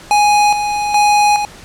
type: tone with tremolo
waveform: square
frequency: 830.6 Hz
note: G#5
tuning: in tune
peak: -9 dBFS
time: 0.11-1.45 s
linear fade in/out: 0 ms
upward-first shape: square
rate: 1.2 Hz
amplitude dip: 55%
effects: pink hiss -37 dBFS RMS until 1.64 s + low-pass 9000 Hz 12 dB/octave